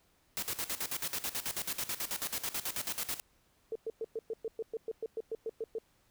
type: noise with tremolo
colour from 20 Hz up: white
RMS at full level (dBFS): -35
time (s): 0.37-3.2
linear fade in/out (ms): 0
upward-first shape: square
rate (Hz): 9.2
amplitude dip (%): 80
type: tone bursts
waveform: sine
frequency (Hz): 447.7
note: A4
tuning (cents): +30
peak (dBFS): -33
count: 15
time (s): 3.72-5.785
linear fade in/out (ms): 2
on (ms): 35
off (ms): 110
effects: pink hiss -70 dBFS RMS until 6.1 s